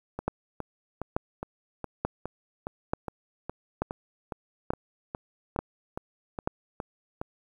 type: two click trains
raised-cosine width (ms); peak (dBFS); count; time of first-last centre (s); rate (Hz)
1; -12 / -19; 8 / 18; 0.28-6.475 / 0.19-7.215; 1.13 / 2.42
effects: 9-bit